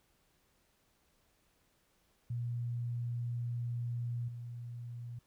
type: tone with level steps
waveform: sine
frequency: 119.6 Hz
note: A#2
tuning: 45 cents sharp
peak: -34 / -41 dBFS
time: 2.3-5.19 s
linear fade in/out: 5 ms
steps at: 4.28 s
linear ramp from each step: 5 ms
effects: pink hiss -73 dBFS RMS until 5.26 s